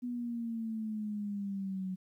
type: exponential sweep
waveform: sine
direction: down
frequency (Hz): 246.6 to 185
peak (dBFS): -34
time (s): 0.02-1.96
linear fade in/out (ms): 20
effects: 12-bit